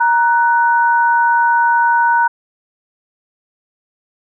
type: tone pair together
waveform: sine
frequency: 938 / 1489 Hz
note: A#5 / F#6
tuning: +11 / +11 cents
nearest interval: minor sixth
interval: 800 cents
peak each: -11 / -15 dBFS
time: 0-2.28 s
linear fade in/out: 10 ms
effects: none